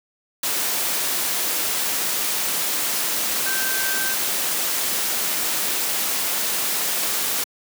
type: tone in noise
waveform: sine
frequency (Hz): 1557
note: G6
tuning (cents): -12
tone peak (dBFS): -26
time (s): 3.46-4.14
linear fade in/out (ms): 5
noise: white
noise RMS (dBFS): -23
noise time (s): 0.43-7.44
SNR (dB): -6
effects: high-pass 200 Hz 12 dB/octave